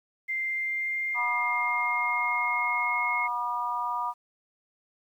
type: tone with pitch glide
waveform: sine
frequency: 2092 to 2156 Hz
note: C7 to C#7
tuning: -1 to -49 cents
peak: -27 dBFS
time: 0.28-3.28 s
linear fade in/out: 20 ms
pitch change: +52 cents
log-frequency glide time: 0.4-3.03 s
type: harmonic tone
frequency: 241.8 Hz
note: B3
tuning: 36 cents flat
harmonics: 3 / 4 / 5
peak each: -37 / -29 / -32 dBFS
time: 1.14-4.14 s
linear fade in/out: 50 ms
effects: 10-bit